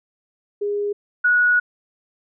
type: tone pair in turn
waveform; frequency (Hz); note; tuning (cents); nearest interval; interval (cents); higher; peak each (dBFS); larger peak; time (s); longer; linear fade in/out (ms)
sine; 410 / 1461.1; G#4 / F#6; -22 / -22; octave + minor seventh; 2200; second; -20 / -13; second; 0.61-0.93 / 1.24-1.6; second; 10
effects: none